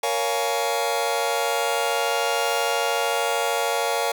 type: chord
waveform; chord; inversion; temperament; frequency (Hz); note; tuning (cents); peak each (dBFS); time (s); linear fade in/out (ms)
sawtooth; Bb minor seventh; none; just; 466.2 / 559.4 / 699.2 / 839.1; Bb4 / Db5 / F5 / Ab5; 0 / +16 / +2 / +18; -23; 0.03-4.12; 5
effects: none